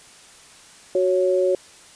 sine tone pair together, 370 / 554.4 Hz, F#4 / C#5, 0 / 0 cents, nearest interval perfect fifth, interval 700 cents, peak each -19 dBFS, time 0.95-1.55 s, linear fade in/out 2 ms, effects white hiss -47 dBFS RMS until 1.95 s + resampled to 22050 Hz

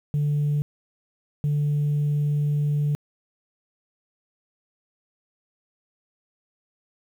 sine tone pair in turn, 146.83 / 146.83 Hz, D3 / D3, 0 / 0 cents, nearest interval unison, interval 0 cents, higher neither, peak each -18 / -18 dBFS, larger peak neither, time 0.14-0.62 / 1.44-2.95 s, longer second, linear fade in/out 0 ms, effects tanh soft clip ceiling -18 dBFS + 9-bit

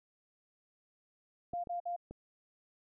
sine tone bursts, 698.5 Hz, F5, in tune, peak -34 dBFS, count 3, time 1.53-1.964 s, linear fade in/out 10 ms, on 110 ms, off 52 ms
clicks, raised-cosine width 2 ms, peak -33 dBFS, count 3, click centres 1.535 / 1.672 / 2.11 s
effects none

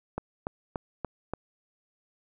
click train, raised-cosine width 1 ms, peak -17 dBFS, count 5, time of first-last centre 0.18-1.336 s, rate 3.46 Hz, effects none

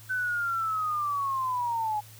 sine linear sweep, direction down, 1525 to 830.6 Hz, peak -26 dBFS, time 0.09-2.01 s, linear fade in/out 20 ms, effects added 109 Hz sine -49 dBFS peak until 2.19 s + white hiss -52 dBFS RMS until 2.19 s

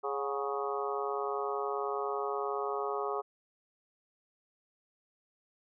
harmonic tone with a mistuned harmonic, 138.59 Hz, C#3, in tune, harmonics 3 / 4 / 5 / 6 / 7 / 8 / 9, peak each -35 / -42 / -39 / -42 / -44 / -39 / -40 dBFS, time 0.03-3.22 s, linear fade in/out 20 ms, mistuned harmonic 5, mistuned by +69 cents, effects none

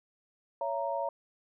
sine chord, A# diminished, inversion first, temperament just, 559.4 / 671.3 / 932.3 Hz, C#5 / E5 / A#5, +16 / +31 / 0 cents, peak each -34 / -35 / -34 dBFS, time 0.61-1.09 s, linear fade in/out 2 ms, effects none

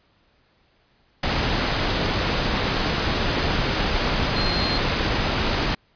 sine tone in noise, 4186 Hz, C8, in tune, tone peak -26 dBFS, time 4.36-4.78 s, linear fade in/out 5 ms, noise pink, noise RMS -22 dBFS, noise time 1.23-5.75 s, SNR -7 dB, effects pink hiss -62 dBFS RMS until 5.95 s + resampled to 11025 Hz

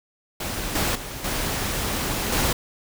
pink noise with level steps, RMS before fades -29 / -23 / -34 / -26 / -22 dBFS, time 0.4-2.53 s, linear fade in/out 5 ms, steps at 0.75 / 0.95 / 1.24 / 2.32 s, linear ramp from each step 5 ms, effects none

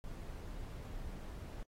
brown noise, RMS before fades -45 dBFS, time 0.04-1.63 s, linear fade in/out 0 ms, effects AAC 48 kbps

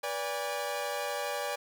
sawtooth tone cluster, 487 / 579 / 813 Hz, B4 / D5 / G#5, -24 / -25 / -37 cents, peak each -35 / -31 / -33 dBFS, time 0.03-1.56 s, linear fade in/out 10 ms, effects none

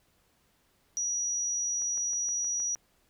sine tone, 5810 Hz, F#8, 32 cents flat, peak -28 dBFS, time 0.97-2.75 s, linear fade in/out 0 ms
click train, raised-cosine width 0.5 ms, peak -37 dBFS, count 7, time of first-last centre 1.82-2.758 s, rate 6.4 Hz
effects pink hiss -69 dBFS RMS until 3.09 s

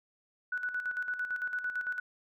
sine tone with tremolo, 1480 Hz, F#6, in tune, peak -30 dBFS, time 0.52-2 s, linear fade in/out 5 ms, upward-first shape square, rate 8.9 Hz, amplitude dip 60%, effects none

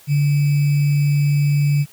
sine tone with sample-and-hold, 144.6 Hz, D3, 27 cents flat, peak -13 dBFS, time 0.07-1.86 s, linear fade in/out 50 ms, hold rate 2450 Hz, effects white hiss -48 dBFS RMS until 1.92 s

